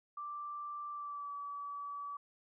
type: tone with pitch glide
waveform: sine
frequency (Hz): 1174.7 to 1146.5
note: D6 to D6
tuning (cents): 0 to -42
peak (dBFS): -40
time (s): 0.17-2.17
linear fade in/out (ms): 5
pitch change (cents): -42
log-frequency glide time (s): 0.91-1.32
effects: none